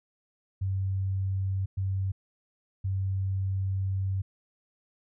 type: tone bursts at uneven times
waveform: sine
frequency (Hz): 96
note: G2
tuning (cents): -36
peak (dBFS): -26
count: 3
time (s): 0.61-1.66 / 1.77-2.12 / 2.84-4.22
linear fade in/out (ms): 10
effects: none